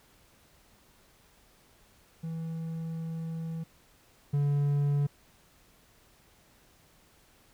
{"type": "tone pair in turn", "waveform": "triangle", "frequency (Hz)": [163.2, 143.49], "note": ["E3", "D3"], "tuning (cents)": [-17, -40], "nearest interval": "major second", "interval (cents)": 223, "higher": "first", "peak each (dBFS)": [-31, -22], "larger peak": "second", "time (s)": [[2.23, 3.64], [4.33, 5.07]], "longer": "first", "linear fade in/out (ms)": 10, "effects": ["pink hiss -62 dBFS RMS until 7.53 s"]}